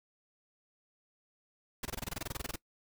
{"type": "noise bursts", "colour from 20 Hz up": "pink", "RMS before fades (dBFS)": -37, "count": 16, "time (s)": [1.83, 2.559], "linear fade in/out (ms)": 5, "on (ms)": 24, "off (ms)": 23, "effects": ["noise-tail reverb RT60 0.1 s tail -21 dB re dry"]}